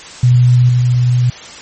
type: tone with level steps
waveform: sine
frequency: 123.47 Hz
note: B2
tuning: in tune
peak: -5 / -8 dBFS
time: 0.23-1.3 s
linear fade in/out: 5 ms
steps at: 0.69 s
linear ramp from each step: 2 ms
effects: white hiss -32 dBFS RMS until 1.61 s + MP3 32 kbps